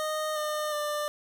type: tone with pitch steps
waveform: 25% pulse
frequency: 618 / 606.3 / 594.9 Hz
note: D#5 / D#5 / D5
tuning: -12 / -45 / +22 cents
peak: -25 dBFS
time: 0-1.08 s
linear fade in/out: 0 ms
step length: 360 ms
effects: none